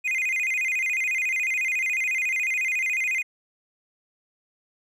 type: tone with vibrato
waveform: triangle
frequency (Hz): 2273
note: C#7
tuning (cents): +43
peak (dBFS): -21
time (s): 0.04-3.23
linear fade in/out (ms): 20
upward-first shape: square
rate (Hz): 14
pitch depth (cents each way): 150
effects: none